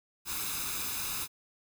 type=noise with comb filter; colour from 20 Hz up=white; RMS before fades=-35 dBFS; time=0.25-1.28 s; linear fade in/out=50 ms; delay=0.79 ms; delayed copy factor=+0.65; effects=none